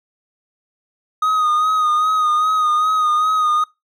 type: tone with vibrato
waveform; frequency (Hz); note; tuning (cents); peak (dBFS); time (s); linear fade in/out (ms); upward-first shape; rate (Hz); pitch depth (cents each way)
triangle; 1245; D#6; +1; -12; 1.22-3.64; 5; sine; 2.5; 37
effects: noise-tail reverb RT60 0.2 s tail -21 dB re dry